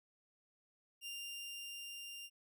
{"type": "tone with level ramp", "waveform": "sawtooth", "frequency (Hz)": 2794, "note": "F7", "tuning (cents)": 0, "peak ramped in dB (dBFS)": [-40, -44], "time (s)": [1.01, 2.3], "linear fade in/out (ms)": 50, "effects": []}